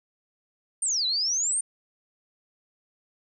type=exponential two-way sweep; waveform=sine; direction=down then up; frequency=9130 to 3900 to 9130 Hz; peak=-23 dBFS; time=0.82-1.61 s; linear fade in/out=5 ms; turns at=1.06 s; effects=none